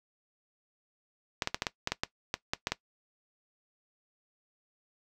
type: clicks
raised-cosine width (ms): 0.2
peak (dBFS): -11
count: 12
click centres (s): 1.422 / 1.474 / 1.545 / 1.621 / 1.668 / 1.874 / 1.92 / 2.035 / 2.341 / 2.535 / 2.671 / 2.72
effects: noise-tail reverb RT60 0.1 s tail -18 dB re dry